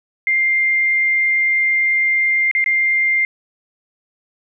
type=tone with dropouts; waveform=sine; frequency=2103 Hz; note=C7; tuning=8 cents sharp; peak=-13 dBFS; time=0.27-3.25 s; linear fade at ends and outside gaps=1 ms; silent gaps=2.513-2.55 / 2.642-2.661 s; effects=none